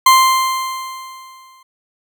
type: tone with exponential decay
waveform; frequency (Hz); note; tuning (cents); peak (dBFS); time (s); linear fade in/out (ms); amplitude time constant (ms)
40% pulse; 1046.5; C6; 0; -4; 0.06-1.63; 5; 340
effects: none